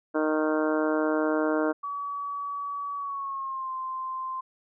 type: harmonic tone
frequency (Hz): 154.9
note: D#3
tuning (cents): -7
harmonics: 2 / 3 / 4 / 5 / 6 / 7 / 8 / 9 / 10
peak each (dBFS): -26 / -29 / -29 / -39 / -37 / -36 / -41 / -35 / -39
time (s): 0.14-1.73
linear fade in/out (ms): 20
type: tone with pitch glide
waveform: sine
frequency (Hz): 1138 to 1043.6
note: C#6 to C6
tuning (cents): +45 to -5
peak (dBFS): -30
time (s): 1.83-4.41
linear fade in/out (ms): 10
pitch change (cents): -150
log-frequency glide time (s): 2.96-3.72
effects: none